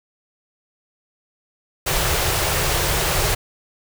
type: band-stop noise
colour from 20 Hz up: pink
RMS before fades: -20 dBFS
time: 1.86-3.35 s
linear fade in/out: 10 ms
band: 170 to 340 Hz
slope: 48 dB/octave
effects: none